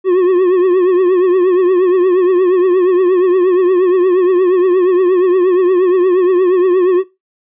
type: tone with vibrato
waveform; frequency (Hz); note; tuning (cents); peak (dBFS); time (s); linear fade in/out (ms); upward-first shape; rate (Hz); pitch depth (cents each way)
triangle; 365.3; F#4; -22; -5; 0.04-7.04; 50; triangle; 8.5; 90
effects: noise-tail reverb RT60 0.2 s tail -17 dB re dry + resampled to 8000 Hz